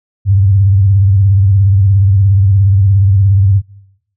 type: tone with vibrato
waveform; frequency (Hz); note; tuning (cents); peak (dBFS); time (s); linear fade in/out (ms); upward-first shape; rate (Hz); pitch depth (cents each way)
sine; 98; G2; 0; -5; 0.25-3.62; 50; sine; 17; 91
effects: noise-tail reverb RT60 0.9 s tail -24 dB re dry